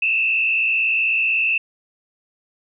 sine tone with frequency modulation, 2637 Hz, E7, in tune, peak -16 dBFS, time 0.02-1.58 s, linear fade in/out 5 ms, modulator 58 Hz, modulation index 1.6, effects none

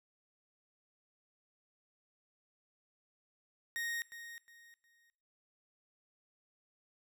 40% pulse tone with echo, 1864.7 Hz, A#6, in tune, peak -35 dBFS, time 3.76-4.02 s, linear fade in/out 0 ms, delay 360 ms, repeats 3, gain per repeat -11 dB, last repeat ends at 5.1 s, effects noise-tail reverb RT60 0.7 s tail -21 dB re dry

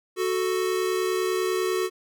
square tone pair together, 370 / 440 Hz, F#4 / A4, 0 / 0 cents, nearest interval minor third, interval 300 cents, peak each -25 / -29 dBFS, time 0.16-1.9 s, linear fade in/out 50 ms, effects none

